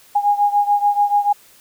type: beating tone pair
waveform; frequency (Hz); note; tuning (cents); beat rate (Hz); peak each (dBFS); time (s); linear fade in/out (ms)
sine; 818 / 824.9; G#5 / G#5; -26 / -12; 6.9; -15 / -18; 0.15-1.33; 10
effects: white hiss -49 dBFS RMS until 1.6 s